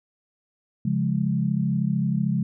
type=chord; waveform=sine; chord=Db major; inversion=none; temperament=equal; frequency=138.59 / 174.61 / 207.7 Hz; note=Db3 / F3 / Ab3; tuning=0 / 0 / 0 cents; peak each=-25 dBFS; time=0.85-2.43 s; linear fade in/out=5 ms; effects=none